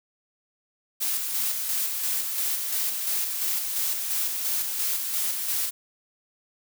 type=noise with tremolo; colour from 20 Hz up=blue; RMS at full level=-26 dBFS; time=1-5.71 s; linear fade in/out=20 ms; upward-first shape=square; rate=2.9 Hz; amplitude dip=35%; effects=none